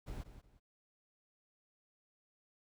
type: noise with echo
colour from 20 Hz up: brown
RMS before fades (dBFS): -44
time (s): 0.06-0.24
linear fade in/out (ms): 20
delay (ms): 180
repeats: 2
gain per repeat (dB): -11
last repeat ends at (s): 0.6
effects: none